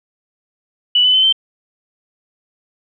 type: tone with pitch steps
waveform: sine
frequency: 2960 / 3008 / 3057 / 3107 Hz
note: F#7 / F#7 / G7 / G7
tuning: 0 / +28 / -44 / -16 cents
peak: -9 dBFS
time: 0.95-1.326 s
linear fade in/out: 5 ms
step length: 94 ms
effects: none